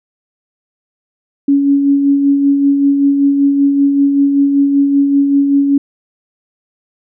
sine tone with tremolo, 280.3 Hz, C#4, 19 cents sharp, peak -6 dBFS, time 1.48-5.78 s, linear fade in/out 5 ms, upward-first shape sine, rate 5.2 Hz, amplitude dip 40%, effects none

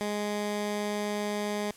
15% pulse tone, 207.6 Hz, G#3, in tune, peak -23 dBFS, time 0.01-1.71 s, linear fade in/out 0 ms, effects white hiss -53 dBFS RMS until 1.76 s + low-pass 11000 Hz 12 dB/octave

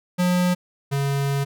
square tone pair in turn, 179.3 / 139.49 Hz, F3 / C#3, +46 / +11 cents, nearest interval major third, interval 435 cents, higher first, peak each -18 / -21 dBFS, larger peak first, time 0.18-0.55 / 0.91-1.45 s, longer second, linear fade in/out 20 ms, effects none

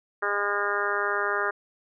harmonic tone, 203.6 Hz, G#3, 34 cents flat, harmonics 2 / 3 / 4 / 5 / 6 / 7 / 8 / 9, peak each -31 / -35 / -36 / -34 / -30 / -30 / -31 / -35 dBFS, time 0.22-1.51 s, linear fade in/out 10 ms, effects none

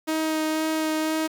sawtooth tone with vibrato, 314.3 Hz, D#4, 18 cents sharp, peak -19 dBFS, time 0.07-1.28 s, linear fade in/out 20 ms, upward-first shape sine, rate 2 Hz, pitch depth 11 cents each way, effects 8-bit

